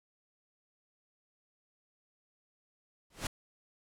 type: noise with exponential growth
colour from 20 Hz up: pink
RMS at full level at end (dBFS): -30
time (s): 3.1-3.27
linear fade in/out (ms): 5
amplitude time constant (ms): 35
effects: low-pass 11000 Hz 12 dB/octave